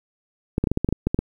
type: clicks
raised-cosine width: 3 ms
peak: -7 dBFS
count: 11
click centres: 0.581 / 0.64 / 0.672 / 0.716 / 0.774 / 0.846 / 0.889 / 0.926 / 1.07 / 1.145 / 1.19 s
effects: 8-bit